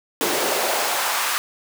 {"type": "noise with high-pass filter sweep", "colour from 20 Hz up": "pink", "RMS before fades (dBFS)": -22, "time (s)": [0.21, 1.38], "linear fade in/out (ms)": 0, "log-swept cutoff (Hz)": [340, 1200], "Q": 1.7, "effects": []}